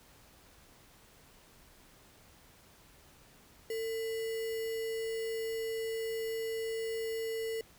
sine tone with sample-and-hold, 449.4 Hz, A4, 37 cents sharp, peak -33 dBFS, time 3.7-7.61 s, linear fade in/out 2 ms, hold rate 2450 Hz, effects pink hiss -60 dBFS RMS until 7.78 s

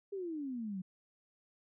sine exponential sweep, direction down, 408.4 to 180 Hz, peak -37 dBFS, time 0.12-0.82 s, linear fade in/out 10 ms, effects none

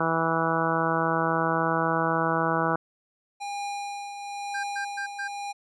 harmonic tone, 163.7 Hz, E3, 12 cents flat, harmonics 1 / 2 / 3 / 4 / 5 / 6 / 7 / 8 / 9, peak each -31 / -31 / -31 / -31 / -31 / -31 / -31 / -31 / -31 dBFS, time 0-2.76 s, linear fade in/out 5 ms
square tone with tremolo, 810 Hz, G#5, 43 cents flat, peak -30 dBFS, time 3.4-5.53 s, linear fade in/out 20 ms, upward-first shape triangle, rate 1 Hz, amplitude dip 55%
triangle tone bursts, 1586 Hz, G6, 20 cents sharp, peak -28 dBFS, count 4, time 4.54-5.28 s, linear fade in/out 10 ms, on 95 ms, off 120 ms
effects resampled to 22050 Hz

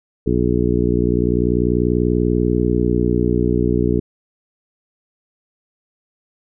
harmonic tone, 60.3 Hz, B1, 41 cents flat, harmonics 1 / 2 / 3 / 4 / 5 / 6 / 7, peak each -22 / -22 / -22 / -22 / -22 / -22 / -22 dBFS, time 0.26-4 s, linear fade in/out 10 ms, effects none

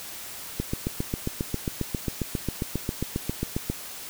click train, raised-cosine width 3 ms, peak -13 dBFS, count 24, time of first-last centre 0.6-3.7 s, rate 7.42 Hz, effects white hiss -39 dBFS RMS until 4.09 s

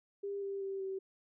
sine tone with pitch steps, 400.3 / 394.8 / 389.4 / 384 Hz, G4 / G4 / G4 / G4, +36 / +12 / -12 / -36 cents, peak -36 dBFS, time 0.23-0.99 s, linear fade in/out 10 ms, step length 190 ms, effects none

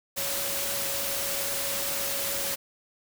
sine tone in noise, 557 Hz, C#5, 8 cents sharp, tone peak -38 dBFS, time 0.16-2.56 s, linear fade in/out 20 ms, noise white, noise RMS -30 dBFS, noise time 0.16-2.56 s, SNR -11 dB, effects none

